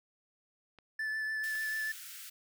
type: clicks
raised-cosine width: 0.3 ms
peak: -38 dBFS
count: 2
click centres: 0.787 / 1.553 s
type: tone with vibrato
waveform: triangle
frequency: 1748 Hz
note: A6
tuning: 12 cents flat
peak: -31 dBFS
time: 0.99-1.92 s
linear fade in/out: 5 ms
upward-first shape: sine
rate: 6.8 Hz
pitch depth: 14 cents each way
type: high-pass noise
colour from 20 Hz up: white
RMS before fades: -47 dBFS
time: 1.43-2.3 s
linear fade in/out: 10 ms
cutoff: 1300 Hz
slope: 96 dB/octave
effects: none